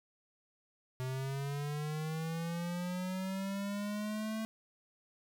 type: linear sweep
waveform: square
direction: up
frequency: 127.7 to 221.8 Hz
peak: -36 dBFS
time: 1-4.45 s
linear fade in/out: 0 ms
effects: none